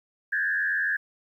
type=tone with frequency modulation; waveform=sine; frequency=1667 Hz; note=G#6; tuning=6 cents sharp; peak=-23 dBFS; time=0.32-0.97 s; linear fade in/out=10 ms; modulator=87.7 Hz; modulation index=1.2; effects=10-bit